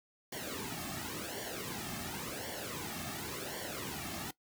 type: noise with flanger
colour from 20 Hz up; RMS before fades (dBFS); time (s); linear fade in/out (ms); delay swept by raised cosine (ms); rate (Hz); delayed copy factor
pink; -41; 0.32-4.31; 5; 0.78 to 2.08; 0.92; -0.75
effects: noise-tail reverb RT60 0.1 s tail -19 dB re dry + high-pass 60 Hz 12 dB/octave